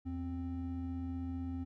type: tone pair together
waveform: triangle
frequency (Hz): 82.41 / 262.9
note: E2 / C4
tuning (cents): 0 / +8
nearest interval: octave + minor sixth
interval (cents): 2008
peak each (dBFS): -38 / -37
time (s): 0.05-1.65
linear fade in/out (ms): 20
effects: none